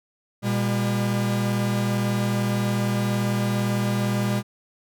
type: tone pair together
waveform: 45% pulse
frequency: 119.51 / 201.4 Hz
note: A#2 / G3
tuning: +44 / +47 cents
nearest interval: major sixth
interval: 903 cents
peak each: -24 dBFS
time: 0.42-4.43 s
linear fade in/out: 50 ms
effects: none